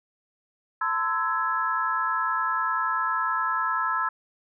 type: tone cluster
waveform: sine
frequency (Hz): 899 / 1029 / 1318 / 1671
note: A5 / C6 / E6 / G#6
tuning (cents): +37 / -29 / -1 / +10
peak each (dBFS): -34 / -28 / -26 / -30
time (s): 0.81-4.09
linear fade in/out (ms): 5
effects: none